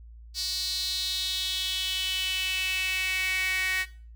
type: tone with high-pass filter sweep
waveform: sawtooth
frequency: 374.2 Hz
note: F#4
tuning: 20 cents sharp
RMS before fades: -29 dBFS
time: 0.34-3.86 s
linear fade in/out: 50 ms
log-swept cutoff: 4600 to 2000 Hz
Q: 5.2
effects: noise-tail reverb RT60 0.4 s tail -17 dB re dry + added 57 Hz sine -44 dBFS peak until 4.15 s